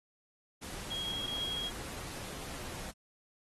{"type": "tone in noise", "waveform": "sine", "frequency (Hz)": 3281, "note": "G#7", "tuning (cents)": -22, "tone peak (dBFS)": -35, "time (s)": [0.9, 1.7], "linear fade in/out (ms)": 20, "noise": "pink", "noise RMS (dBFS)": -44, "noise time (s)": [0.61, 2.92], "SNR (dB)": 6, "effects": ["AAC 32 kbps"]}